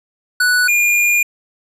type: tone pair in turn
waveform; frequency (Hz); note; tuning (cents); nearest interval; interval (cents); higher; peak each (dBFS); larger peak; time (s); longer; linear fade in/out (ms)
square; 1480 / 2417; F#6 / D7; 0 / +49; minor sixth; 849; second; -12; neither; 0.4-0.68 / 0.68-1.23; second; 5
effects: resampled to 32000 Hz + 8-bit